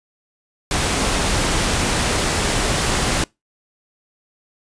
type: noise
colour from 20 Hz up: pink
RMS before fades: -19 dBFS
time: 0.71-3.24 s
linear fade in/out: 2 ms
effects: noise-tail reverb RT60 0.2 s tail -25 dB re dry + resampled to 22050 Hz